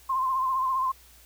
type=tone with vibrato; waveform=sine; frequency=1046.5 Hz; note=C6; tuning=in tune; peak=-23 dBFS; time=0.09-0.92 s; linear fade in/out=10 ms; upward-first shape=sine; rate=15 Hz; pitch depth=46 cents each way; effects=added 60 Hz sine -56 dBFS peak until 1.25 s + white hiss -55 dBFS RMS until 1.25 s